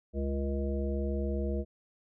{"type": "harmonic tone with a mistuned harmonic", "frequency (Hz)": 69.3, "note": "C#2", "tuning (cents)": 0, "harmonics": [1, 3, 5, 7, 9], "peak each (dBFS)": [-31, -36, -38, -39, -41], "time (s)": [0.13, 1.65], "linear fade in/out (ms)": 50, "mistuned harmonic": 7, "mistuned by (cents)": -26, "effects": []}